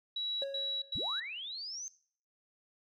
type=tone bursts; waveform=sine; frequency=3900 Hz; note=B7; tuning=23 cents flat; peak=-33 dBFS; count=3; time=0.16-1.2 s; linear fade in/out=5 ms; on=280 ms; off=100 ms
type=tone with exponential decay; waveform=triangle; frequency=551 Hz; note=C#5; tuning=11 cents flat; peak=-31 dBFS; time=0.42-1.07 s; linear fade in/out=1 ms; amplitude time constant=140 ms
type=linear sweep; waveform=sine; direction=up; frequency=43.33 to 6370 Hz; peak=-39 dBFS; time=0.95-1.88 s; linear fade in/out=0 ms
effects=noise-tail reverb RT60 0.5 s tail -19 dB re dry + tanh soft clip ceiling -22 dBFS